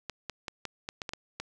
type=clicks; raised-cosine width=0.2 ms; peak=-18 dBFS; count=9; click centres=0.097 / 0.297 / 0.482 / 0.653 / 0.889 / 1.018 / 1.092 / 1.135 / 1.4 s; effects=none